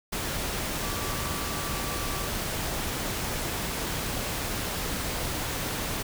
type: tone in noise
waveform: sine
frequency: 1159 Hz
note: D6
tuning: 23 cents flat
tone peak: -39 dBFS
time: 0.82-2.29 s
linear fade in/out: 10 ms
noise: pink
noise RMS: -31 dBFS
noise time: 0.12-6.03 s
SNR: -11 dB
effects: none